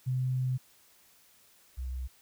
sine tone pair in turn, 128.4 / 63.77 Hz, C3 / C2, -32 / -44 cents, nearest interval octave, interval 1212 cents, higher first, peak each -27 / -33 dBFS, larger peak first, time 0.06-0.58 / 1.77-2.08 s, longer first, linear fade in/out 20 ms, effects white hiss -62 dBFS RMS until 2.21 s

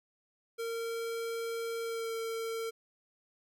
square tone with pitch glide, 459.5 to 453.4 Hz, A#4 to A#4, -25 to -48 cents, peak -35 dBFS, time 0.58-2.71 s, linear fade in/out 20 ms, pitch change -23 cents, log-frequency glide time 1.83-2.14 s, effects none

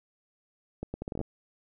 accelerating click train, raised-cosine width 2 ms, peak -21 dBFS, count 10, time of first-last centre 0.83-1.213 s, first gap 110 ms, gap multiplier 0.73, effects none

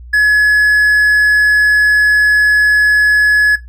triangle tone, 1696 Hz, G#6, 36 cents sharp, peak -5 dBFS, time 0.13-3.56 s, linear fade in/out 10 ms, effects noise-tail reverb RT60 0.2 s tail -19 dB re dry + added 60 Hz sine -30 dBFS peak until 3.68 s

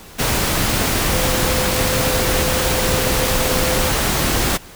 sine tone in noise, 513 Hz, C5, 34 cents flat, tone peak -23 dBFS, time 1.12-3.9 s, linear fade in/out 20 ms, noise pink, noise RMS -18 dBFS, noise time 0.18-4.58 s, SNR -8 dB, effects pink hiss -40 dBFS RMS until 4.75 s

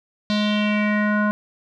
square tone with low-pass filter sweep, 209.5 Hz, G#3, 15 cents sharp, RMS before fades -20 dBFS, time 0.3-1.31 s, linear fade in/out 0 ms, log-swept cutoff 4200 to 1300 Hz, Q 4.2, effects none

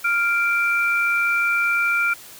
sine tone pair together, 1396.9 / 2351 Hz, F6 / D7, 0 / +1 cents, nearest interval major sixth, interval 901 cents, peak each -19 / -21 dBFS, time 0.04-2.14 s, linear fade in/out 10 ms, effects white hiss -42 dBFS RMS until 2.39 s

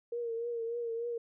sine tone with vibrato, 466.2 Hz, A#4, in tune, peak -33 dBFS, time 0.12-1.18 s, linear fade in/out 5 ms, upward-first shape triangle, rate 3.4 Hz, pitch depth 51 cents each way, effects none

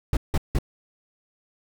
brown noise bursts, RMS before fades -20 dBFS, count 3, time 0.13-0.587 s, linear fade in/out 2 ms, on 39 ms, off 170 ms, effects none

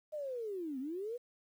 sine linear two-way sweep, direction down then up, 624 to 250 to 499.9 Hz, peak -37 dBFS, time 0.12-1.18 s, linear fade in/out 20 ms, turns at 0.79 s, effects 11-bit

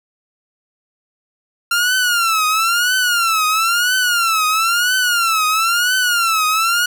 sawtooth tone with vibrato, 1378 Hz, F6, 24 cents flat, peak -10 dBFS, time 1.71-6.86 s, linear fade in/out 5 ms, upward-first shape triangle, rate 1 Hz, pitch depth 180 cents each way, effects none

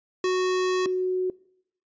square / sine tone pair in turn, 369 / 369 Hz, F#4 / F#4, -5 / -5 cents, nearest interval unison, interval 0 cents, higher neither, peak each -22 dBFS, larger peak neither, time 0.24-0.86 / 0.86-1.3 s, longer first, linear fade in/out 2 ms, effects noise-tail reverb RT60 0.7 s tail -22 dB re dry + resampled to 16000 Hz

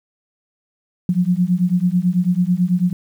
sine beating tone pair, 174.61 / 183.71 Hz, F3 / F#3, 0 / -12 cents, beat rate 9.1 Hz, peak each -17 dBFS, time 1.09-2.93 s, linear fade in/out 2 ms, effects 8-bit

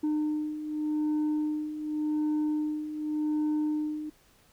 sine beating tone pair, 303 / 303.87 Hz, D#4 / D#4, -46 / -41 cents, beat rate 0.87 Hz, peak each -31 / -26 dBFS, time 0.03-4.1 s, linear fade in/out 10 ms, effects tanh soft clip ceiling -24 dBFS + pink hiss -62 dBFS RMS until 4.52 s

